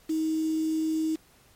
sine tone with quantisation, 316.6 Hz, D#4, 30 cents sharp, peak -24 dBFS, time 0.09-1.16 s, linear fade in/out 10 ms, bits 7, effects pink hiss -59 dBFS RMS until 1.55 s + MP3 64 kbps

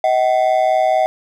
triangle ring-modulated tone, 696 Hz, F5, 6 cents flat, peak -7 dBFS, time 0.04-1.06 s, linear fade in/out 0 ms, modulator 62.1 Hz, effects none

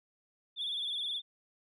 sine tone with vibrato, 3466 Hz, A7, 27 cents flat, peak -32 dBFS, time 0.56-1.22 s, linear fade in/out 50 ms, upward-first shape sine, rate 19 Hz, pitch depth 69 cents each way, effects tanh soft clip ceiling -29 dBFS

